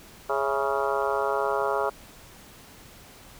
harmonic tone with a mistuned harmonic, 138.59 Hz, C#3, in tune, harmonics 3 / 4 / 5 / 6 / 7 / 8 / 9 / 10, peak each -29 / -30 / -31 / -32 / -32 / -33 / -34 / -34 dBFS, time 0.29-1.9 s, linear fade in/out 10 ms, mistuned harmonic 5, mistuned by -66 cents, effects pink hiss -49 dBFS RMS until 3.39 s

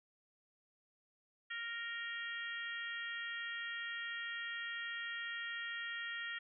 harmonic tone with a mistuned harmonic, 466.2 Hz, A#4, in tune, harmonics 3 / 4 / 5 / 6 / 7, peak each -47 / -42 / -52 / -51 / -49 dBFS, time 1.5-6.39 s, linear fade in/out 10 ms, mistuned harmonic 7, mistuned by -15 cents, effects none

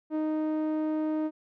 sawtooth tone with low-pass filter, 310.1 Hz, D#4, 6 cents flat, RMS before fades -29 dBFS, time 0.1-1.31 s, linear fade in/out 50 ms, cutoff 670 Hz, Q 0.55, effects none

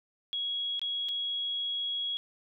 sine tone with dropouts, 3322 Hz, G#7, in tune, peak -30 dBFS, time 0.33-2.17 s, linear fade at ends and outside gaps 0 ms, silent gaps 0.794-0.816 / 1.086-1.09 s, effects none

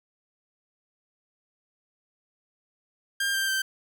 sawtooth tone with pitch steps, 1600 / 1578.9 / 1558 Hz, G6 / G6 / G6, +35 / +12 / -11 cents, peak -21 dBFS, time 3.2-3.62 s, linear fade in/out 5 ms, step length 140 ms, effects none

